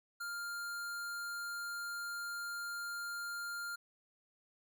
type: tone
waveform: square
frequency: 1400 Hz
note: F6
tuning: 4 cents sharp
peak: -40 dBFS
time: 0.2-3.76 s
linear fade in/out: 10 ms
effects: none